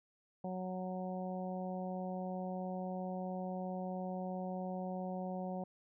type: harmonic tone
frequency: 184.6 Hz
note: F#3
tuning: 4 cents flat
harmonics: 1 / 2 / 3 / 4 / 5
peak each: -40 / -49 / -44 / -45 / -53 dBFS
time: 0.44-5.64 s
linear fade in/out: 5 ms
effects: none